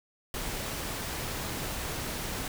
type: noise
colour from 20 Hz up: pink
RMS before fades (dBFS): -35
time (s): 0.34-2.48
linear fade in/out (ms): 2
effects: none